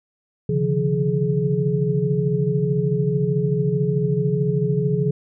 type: tone cluster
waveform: sine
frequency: 135.3 / 148.8 / 173.5 / 421.6 Hz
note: C#3 / D3 / F3 / G#4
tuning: -42 / +23 / -11 / +26 cents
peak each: -23 dBFS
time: 0.49-5.11 s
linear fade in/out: 5 ms
effects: none